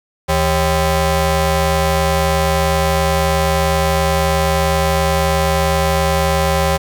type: ring-modulated tone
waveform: 20% pulse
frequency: 237 Hz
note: A#3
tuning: 29 cents sharp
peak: -5 dBFS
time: 0.28-6.78 s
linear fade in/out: 20 ms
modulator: 311 Hz
effects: none